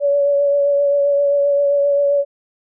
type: tone with vibrato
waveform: sine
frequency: 568 Hz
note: C#5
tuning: 42 cents sharp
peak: -12 dBFS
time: 0-2.25 s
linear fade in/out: 50 ms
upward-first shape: triangle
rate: 7.6 Hz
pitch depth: 22 cents each way
effects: none